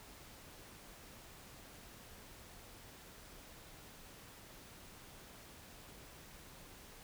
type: silence
effects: pink hiss -56 dBFS RMS until 7.03 s